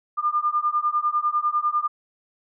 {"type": "beating tone pair", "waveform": "sine", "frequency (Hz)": [1200, 1210], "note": ["D6", "D#6"], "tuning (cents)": [37, -49], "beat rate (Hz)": 10, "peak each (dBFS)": -23, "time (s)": [0.17, 1.88], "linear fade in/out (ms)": 20, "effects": []}